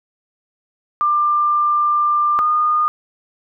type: tone pair in turn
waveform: sine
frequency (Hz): 1191 / 1221.7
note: D6 / D#6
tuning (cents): +24 / -32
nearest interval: unison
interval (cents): 44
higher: second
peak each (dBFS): -13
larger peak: neither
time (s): 1.01-2.39 / 2.39-2.88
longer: first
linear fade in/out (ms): 0
effects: none